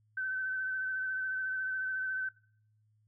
sine tone with vibrato, 1530 Hz, G6, 42 cents flat, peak -32 dBFS, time 0.17-2.29 s, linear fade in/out 5 ms, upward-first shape sine, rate 14 Hz, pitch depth 20 cents each way, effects noise-tail reverb RT60 0.6 s tail -24 dB re dry + added 107 Hz sine -67 dBFS peak until 3.07 s

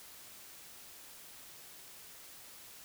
silence, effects white hiss -53 dBFS RMS until 2.84 s

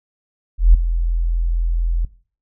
sine tone with ADSR envelope, 42.13 Hz, E1, 38 cents sharp, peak -3 dBFS, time 0.58-2.05 s, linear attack 160 ms, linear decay 11 ms, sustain -12 dB, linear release 4 ms, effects noise-tail reverb RT60 0.4 s tail -18 dB re dry

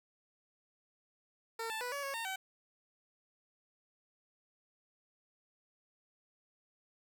15% pulse tone with pitch steps, 454.4 / 881 / 492.4 / 566 / 551 / 914 / 763 Hz, A#4 / A5 / B4 / C#5 / C#5 / A#5 / G5, -44 / +2 / -5 / +36 / -11 / -34 / -47 cents, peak -31 dBFS, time 1.59-2.36 s, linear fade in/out 5 ms, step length 110 ms, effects 12-bit

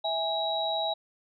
sine tone cluster, 654 / 823 / 3861 Hz, E5 / G#5 / B7, -14 / -16 / -40 cents, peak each -31 dBFS, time 0.04-0.94 s, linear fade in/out 10 ms, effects none

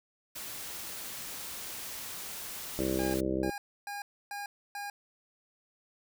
white noise, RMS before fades -41 dBFS, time 0.35-3.21 s, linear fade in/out 10 ms
harmonic tone, 65.41 Hz, C2, in tune, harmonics 1 / 2 / 3 / 4 / 5 / 6 / 7 / 8 / 9, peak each -40 / -43 / -37 / -41 / -32 / -35 / -43 / -39 / -39 dBFS, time 2.79-3.5 s, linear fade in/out 0 ms
25% pulse tone bursts, 813 Hz, G#5, 37 cents flat, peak -33 dBFS, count 5, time 2.99-4.9 s, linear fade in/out 2 ms, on 150 ms, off 290 ms
effects none

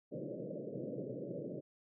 white band-pass noise, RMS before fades -43 dBFS, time 0.11-1.61 s, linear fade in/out 20 ms, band 120 to 590 Hz, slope 96 dB/octave, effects none

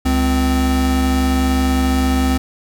square tone pair together, 69.22 / 258.8 Hz, C#2 / C4, -2 / -19 cents, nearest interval octave + major seventh, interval 2283 cents, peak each -17 dBFS, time 0.05-2.38 s, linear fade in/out 10 ms, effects none

